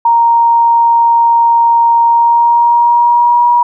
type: tone with pitch glide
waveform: sine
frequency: 932.3 to 959.6 Hz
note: A#5 to A#5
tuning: 0 to +50 cents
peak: -5 dBFS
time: 0.05-3.63 s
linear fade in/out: 5 ms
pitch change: +50 cents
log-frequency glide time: 2.05-3.47 s
effects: none